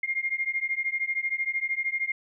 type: beating tone pair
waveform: sine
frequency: 2117 / 2130 Hz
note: C7 / C7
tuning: +20 / +30 cents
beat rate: 13 Hz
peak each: -29 dBFS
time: 0.03-2.12 s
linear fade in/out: 5 ms
effects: none